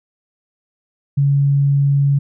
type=tone; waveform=sine; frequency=140.5 Hz; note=C#3; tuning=24 cents sharp; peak=-11 dBFS; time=1.17-2.19 s; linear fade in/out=10 ms; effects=none